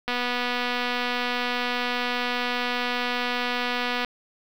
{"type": "click train", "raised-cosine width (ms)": 0.3, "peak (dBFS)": -11, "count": 973, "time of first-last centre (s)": [0.08, 4.047], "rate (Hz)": 245, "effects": ["7-bit"]}